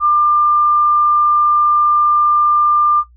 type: tone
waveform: sine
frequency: 1195 Hz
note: D6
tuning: 30 cents sharp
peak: -9 dBFS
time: 0-3.04 s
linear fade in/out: 50 ms
effects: noise-tail reverb RT60 0.1 s tail -17 dB re dry + added 60 Hz sine -43 dBFS peak until 3.16 s